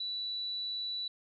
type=tone; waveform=sine; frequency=3951 Hz; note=B7; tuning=in tune; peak=-34 dBFS; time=0-1.08 s; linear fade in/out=5 ms; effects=none